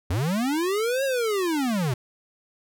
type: linear two-way sweep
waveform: square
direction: up then down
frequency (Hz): 77.5 to 554.4 to 116.1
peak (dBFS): -23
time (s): 0.1-1.94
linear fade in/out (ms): 5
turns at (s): 1.04
effects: none